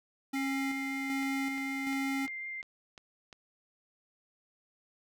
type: tone with tremolo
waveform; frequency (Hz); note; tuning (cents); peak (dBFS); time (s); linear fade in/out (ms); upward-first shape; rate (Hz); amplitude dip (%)
square; 272; C#4; -33; -32; 0.33-2.27; 10; square; 1.3; 35
type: tone with vibrato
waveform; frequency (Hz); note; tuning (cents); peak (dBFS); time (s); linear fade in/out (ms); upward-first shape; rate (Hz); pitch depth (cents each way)
sine; 2100; C7; +6; -37; 0.35-2.62; 10; triangle; 5.3; 9
type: click train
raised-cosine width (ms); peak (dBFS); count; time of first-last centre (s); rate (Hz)
0.2; -31; 7; 1.23-3.328; 2.86
effects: none